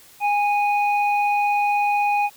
sine tone pair together, 822 / 2482 Hz, G#5 / D#7, -18 / -5 cents, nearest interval octave + perfect fifth, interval 1913 cents, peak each -17 / -24 dBFS, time 0.2-2.3 s, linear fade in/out 50 ms, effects tanh soft clip ceiling -10 dBFS + white hiss -49 dBFS RMS until 2.36 s

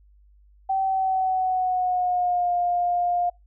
sine tone with pitch glide, 770 to 706.1 Hz, G5 to F5, -31 to +19 cents, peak -20 dBFS, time 0.69-3.3 s, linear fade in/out 10 ms, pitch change -150 cents, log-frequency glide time 0.82-2.53 s, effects noise-tail reverb RT60 0.2 s tail -25 dB re dry + added 50 Hz sine -52 dBFS peak until 3.46 s

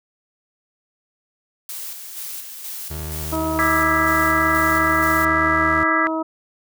blue noise with tremolo, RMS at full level -31 dBFS, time 1.69-5.25 s, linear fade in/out 2 ms, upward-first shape square, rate 2.1 Hz, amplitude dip 40%
30% pulse tone with pitch glide, 77.2 to 78.55 Hz, D#2 to D#2, -13 to +17 cents, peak -25 dBFS, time 2.9-5.84 s, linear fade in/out 10 ms, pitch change +30 cents, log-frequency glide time 4.95-5.16 s
harmonic tone, 320 Hz, D#4, 49 cents sharp, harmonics 1 / 2 / 3 / 4, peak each -23 / -26 / -28 / -29 dBFS, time 3.32-6.23 s, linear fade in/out 10 ms
sine chord, E dominant seventh, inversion third, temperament just, 1186.7 / 1318.5 / 1648.1 / 1977.8 Hz, D6 / E6 / G#6 / B6, +18 / 0 / -14 / +2 cents, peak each -22 dBFS, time 3.59-6.07 s, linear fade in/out 0 ms
effects none

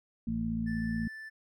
harmonic tone, 56.2 Hz, A1, 37 cents sharp, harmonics 1 / 2 / 3 / 4, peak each -40 / -41 / -38 / -31 dBFS, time 0.27-1.08 s, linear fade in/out 5 ms
triangle tone, 1760 Hz, A6, in tune, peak -40 dBFS, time 0.66-1.3 s, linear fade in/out 20 ms
effects none

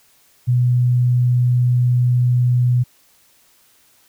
sine tone, 123.47 Hz, B2, in tune, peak -12 dBFS, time 0.47-2.84 s, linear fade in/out 20 ms, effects white hiss -55 dBFS RMS until 4.08 s

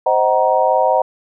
sine chord, C half-diminished seventh, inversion none, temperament just, 523.3 / 627.9 / 753.5 / 941.9 Hz, C5 / Eb5 / Gb5 / Bb5, 0 / +16 / +31 / +18 cents, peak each -17 dBFS, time 0.06-1.02 s, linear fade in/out 5 ms, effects none

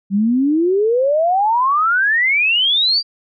sine exponential sweep, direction up, 190 to 4800 Hz, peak -12 dBFS, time 0.1-3.03 s, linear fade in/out 50 ms, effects none

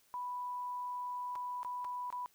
sine tone with dropouts, 987.8 Hz, B5, in tune, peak -37 dBFS, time 0.14-2.26 s, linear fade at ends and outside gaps 0 ms, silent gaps 1.354-1.358 / 1.631-1.648 / 1.845-1.849 / 2.103-2.126 s, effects white hiss -69 dBFS RMS until 2.34 s

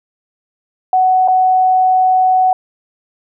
sine tone with dropouts, 745 Hz, F#5, 12 cents sharp, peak -8 dBFS, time 0.93-2.53 s, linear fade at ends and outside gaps 2 ms, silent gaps 1.277-1.283 s, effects none

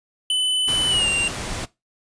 square tone with pitch glide, 3012 to 2778 Hz, F#7 to F7, +30 to -10 cents, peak -18 dBFS, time 0.3-1.28 s, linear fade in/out 2 ms, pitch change -140 cents, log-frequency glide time 0.88-1.08 s
pink noise, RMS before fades -29 dBFS, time 0.67-1.66 s, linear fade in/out 20 ms
effects noise-tail reverb RT60 0.2 s tail -19 dB re dry + resampled to 22050 Hz

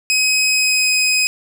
20% pulse tone with pitch glide, 2533 to 2517 Hz, D#7 to D#7, +30 to +19 cents, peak -8 dBFS, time 0.1-1.27 s, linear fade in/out 0 ms, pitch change -11 cents, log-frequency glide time 0.49-0.9 s, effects 8-bit

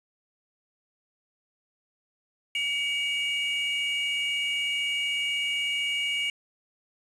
triangle tone pair together, 2268 / 2855 Hz, C#7 / F7, +39 / +37 cents, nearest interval major third, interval 398 cents, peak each -27 dBFS, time 2.55-6.3 s, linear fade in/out 2 ms, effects resampled to 24000 Hz + 8-bit

